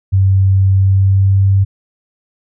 sine tone with pitch glide, 96.2 to 97.54 Hz, G2 to G2, -32 to -8 cents, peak -7 dBFS, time 0.12-1.65 s, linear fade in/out 20 ms, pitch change +24 cents, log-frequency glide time 0.72-1.45 s, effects none

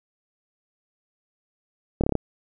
slowing click train, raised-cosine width 2 ms, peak -8 dBFS, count 6, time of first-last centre 2.01-2.153 s, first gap 27 ms, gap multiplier 1.03, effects none

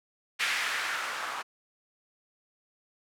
violet noise with low-pass filter sweep, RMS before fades -32 dBFS, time 0.39-1.43 s, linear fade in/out 20 ms, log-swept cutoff 2100 to 1100 Hz, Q 1.9, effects none

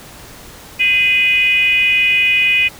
sine tone with frequency modulation, 2486 Hz, D#7, 2 cents flat, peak -10 dBFS, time 0.79-2.69 s, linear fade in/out 20 ms, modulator 447 Hz, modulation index 0.67, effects pink hiss -37 dBFS RMS until 2.79 s

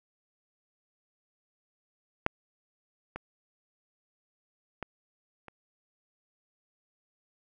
clicks, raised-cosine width 0.5 ms, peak -9 / -22 / -20 / -30 dBFS, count 4, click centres 2.264 / 3.16 / 4.827 / 5.483 s, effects none

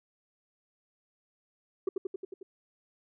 sine tone with echo, 381.1 Hz, G4, 49 cents flat, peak -23 dBFS, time 1.87-1.89 s, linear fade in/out 5 ms, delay 90 ms, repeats 6, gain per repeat -3 dB, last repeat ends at 2.43 s, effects tanh soft clip ceiling -24 dBFS

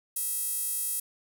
sawtooth tone with high-pass filter, 650 Hz, E5, 24 cents flat, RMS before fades -31 dBFS, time 0.16-1 s, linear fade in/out 5 ms, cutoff 11000 Hz, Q 2.2, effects none

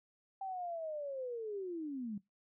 sine linear sweep, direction down, 784 to 196 Hz, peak -38 dBFS, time 0.41-2.18 s, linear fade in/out 5 ms, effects noise-tail reverb RT60 0.2 s tail -21 dB re dry

